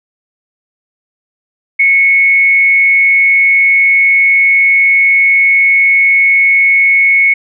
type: tone with frequency modulation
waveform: sine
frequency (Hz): 2200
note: C#7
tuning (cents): -14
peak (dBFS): -5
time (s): 1.79-7.34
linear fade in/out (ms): 10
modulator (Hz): 152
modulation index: 0.26
effects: none